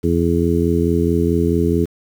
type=harmonic tone; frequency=84.6 Hz; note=E2; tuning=45 cents sharp; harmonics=1 / 2 / 3 / 4 / 5; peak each=-20 / -20 / -20 / -20 / -20 dBFS; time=0.03-1.86 s; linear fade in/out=20 ms; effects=7-bit